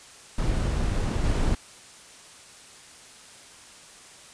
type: noise with level steps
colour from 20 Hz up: brown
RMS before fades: -25 / -23 dBFS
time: 0.38-1.55 s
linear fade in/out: 5 ms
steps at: 1.24 s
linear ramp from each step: 2 ms
effects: white hiss -48 dBFS RMS until 4.33 s + resampled to 22050 Hz